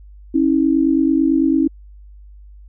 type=tone pair together; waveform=sine; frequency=272.7 / 321.7 Hz; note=C#4 / E4; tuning=-28 / -42 cents; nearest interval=minor third; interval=286 cents; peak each=-15 dBFS; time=0.34-1.68 s; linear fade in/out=10 ms; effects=added 50 Hz sine -38 dBFS peak until 2.68 s